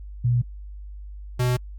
sine / square tone pair in turn, 121.4 / 124.52 Hz, B2 / B2, -29 / +15 cents, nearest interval unison, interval 44 cents, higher second, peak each -17 / -20 dBFS, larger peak first, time 0.24-0.42 / 1.39-1.57 s, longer neither, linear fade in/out 10 ms, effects added 50 Hz sine -35 dBFS peak until 1.78 s + Opus 48 kbps

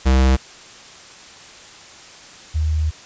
square / sine tone pair in turn, 65.41 / 77.79 Hz, C2 / D#2, 0 / 0 cents, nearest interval minor third, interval 300 cents, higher second, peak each -12 / -16 dBFS, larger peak first, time 0.05-0.37 / 2.54-2.91 s, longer second, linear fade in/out 20 ms, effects white hiss -41 dBFS RMS until 3.05 s + resampled to 16000 Hz

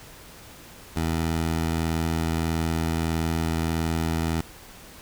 15% pulse tone, 81.6 Hz, E2, 17 cents flat, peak -17 dBFS, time 0.96-4.41 s, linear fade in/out 5 ms, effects pink hiss -46 dBFS RMS until 5.01 s

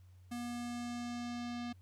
square tone with low-pass filter sweep, 240.2 Hz, B3, 48 cents flat, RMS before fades -41 dBFS, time 0.31-1.73 s, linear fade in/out 10 ms, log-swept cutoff 11000 to 4400 Hz, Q 1.4, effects added 91 Hz sine -56 dBFS peak until 1.81 s + pink hiss -75 dBFS RMS until 1.81 s

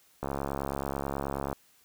click train, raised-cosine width 1 ms, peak -18 dBFS, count 91, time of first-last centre 0.23-1.529 s, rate 69.3 Hz, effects white hiss -63 dBFS RMS until 1.84 s

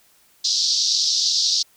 white band-pass noise, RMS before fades -20 dBFS, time 0.44-1.63 s, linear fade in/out 10 ms, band 3900 to 5700 Hz, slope 48 dB/octave, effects white hiss -57 dBFS RMS until 1.76 s

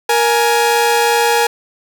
sawtooth tone pair together, 469.1 / 835.8 Hz, A#4 / G#5, +11 / +11 cents, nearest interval minor seventh, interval 1000 cents, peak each -10 dBFS, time 0.09-1.47 s, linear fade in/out 5 ms, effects none

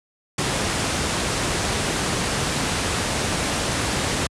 pink low-pass noise, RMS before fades -23 dBFS, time 0.38-4.27 s, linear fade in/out 5 ms, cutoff 10000 Hz, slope 48 dB/octave, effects high-pass 60 Hz 12 dB/octave

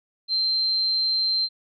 sine tone, 4134 Hz, C8, 22 cents flat, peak -20 dBFS, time 0.28-1.49 s, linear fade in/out 50 ms, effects none

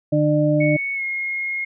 harmonic tone, 150 Hz, D3, 37 cents sharp, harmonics 1 / 2 / 4, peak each -19 / -19 / -19 dBFS, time 0.12-0.77 s, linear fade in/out 10 ms
sine tone with pitch glide, 2217 to 2150 Hz, C#7 to C7, 0 to +47 cents, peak -22 dBFS, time 0.6-1.65 s, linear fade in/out 10 ms, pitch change -53 cents, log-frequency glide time 0.94-1.03 s
effects none

